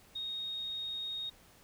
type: tone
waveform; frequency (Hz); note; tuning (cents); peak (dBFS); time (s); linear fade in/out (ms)
sine; 3729; A#7; 0; -36; 0.15-1.3; 10
effects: pink hiss -61 dBFS RMS until 1.63 s